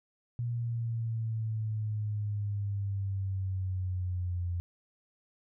sine exponential sweep, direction down, 119.9 to 87.2 Hz, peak -30 dBFS, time 0.39-4.6 s, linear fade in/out 0 ms, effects none

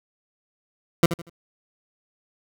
20% pulse tone with echo, 169.2 Hz, E3, 45 cents sharp, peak -7 dBFS, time 1.03-1.06 s, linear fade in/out 2 ms, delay 79 ms, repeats 3, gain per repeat -11 dB, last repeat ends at 1.297 s, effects none

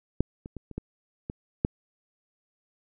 clicks, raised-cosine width 3 ms, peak -9 / -26 / -24 / -28 / -19 / -20 / -9 dBFS, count 7, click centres 0.206 / 0.459 / 0.567 / 0.713 / 0.78 / 1.299 / 1.649 s, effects none

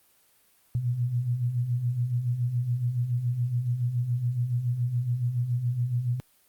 sine beating tone pair, 116.7 / 123.8 Hz, A#2 / B2, +2 / +5 cents, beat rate 7.1 Hz, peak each -32 / -25 dBFS, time 0.75-6.2 s, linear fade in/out 0 ms, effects white hiss -63 dBFS RMS until 6.48 s + Opus 32 kbps

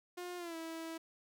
sawtooth tone with pitch glide, 356 to 326.5 Hz, F4 to E4, +33 to -17 cents, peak -38 dBFS, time 0.17-0.98 s, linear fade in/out 10 ms, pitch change -150 cents, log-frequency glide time 0.37-0.56 s, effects none

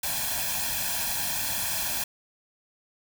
white noise with comb filter, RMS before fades -29 dBFS, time 0.03-2.04 s, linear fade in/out 5 ms, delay 1.2 ms, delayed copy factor +0.85, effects none

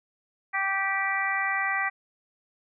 harmonic tone, 390 Hz, G4, 9 cents flat, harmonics 2 / 3 / 4 / 5 / 6, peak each -32 / -32 / -33 / -27 / -34 dBFS, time 0.53-1.9 s, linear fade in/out 20 ms, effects none

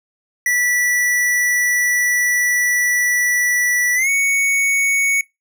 square tone with pitch glide, 1959 to 2224 Hz, B6 to C#7, -15 to +5 cents, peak -15 dBFS, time 0.46-5.21 s, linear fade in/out 2 ms, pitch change +220 cents, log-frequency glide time 3.95-4.09 s, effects noise-tail reverb RT60 0.2 s tail -23 dB re dry

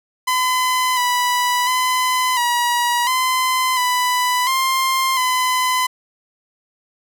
sawtooth tone with pitch steps, 1015 / 985 / 1014 / 961 / 1026 / 994 / 1055 / 1014 Hz, B5 / B5 / B5 / B5 / C6 / B5 / C6 / B5, +47 / -5 / +45 / -48 / -34 / +11 / +14 / +45 cents, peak -12 dBFS, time 0.27-5.87 s, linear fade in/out 10 ms, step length 700 ms, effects none

